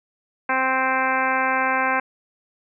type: harmonic tone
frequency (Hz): 261.5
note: C4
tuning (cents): -1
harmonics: 1 / 2 / 3 / 4 / 5 / 6 / 7 / 8 / 9 / 10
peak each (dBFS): -31 / -29 / -25 / -24 / -31 / -24 / -33 / -29 / -31 / -35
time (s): 0.49-2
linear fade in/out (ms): 5
effects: none